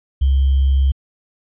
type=tone with sample-and-hold; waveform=sine; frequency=67.4 Hz; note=C#2; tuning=48 cents flat; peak=-11 dBFS; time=0.21-0.92 s; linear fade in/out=10 ms; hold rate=3150 Hz; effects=resampled to 8000 Hz